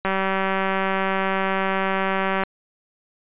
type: click train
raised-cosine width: 0.5 ms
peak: -8 dBFS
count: 459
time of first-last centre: 0.05-2.435 s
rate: 192 Hz
effects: resampled to 8000 Hz